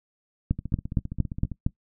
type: two click trains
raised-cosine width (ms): 5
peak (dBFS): -10 / -20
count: 6 / 15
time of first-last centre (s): 0.51-1.665 / 0.59-1.517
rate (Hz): 4.33 / 15.1
effects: noise-tail reverb RT60 0.1 s tail -20 dB re dry